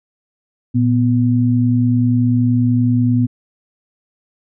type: tone pair together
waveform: sine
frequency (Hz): 116.54 / 246.9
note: A#2 / B3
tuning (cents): 0 / 0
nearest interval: octave + minor second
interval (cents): 1300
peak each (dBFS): -14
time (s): 0.74-3.27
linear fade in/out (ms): 20
effects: none